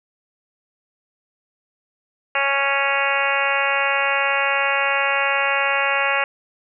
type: harmonic tone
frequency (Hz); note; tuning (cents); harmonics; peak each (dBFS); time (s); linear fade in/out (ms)
277.2; C#4; 0; 2 / 3 / 4 / 5 / 6 / 7 / 8 / 9 / 10; -26 / -26 / -26 / -26 / -26 / -26 / -26 / -26 / -26; 2.35-6.24; 2
effects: none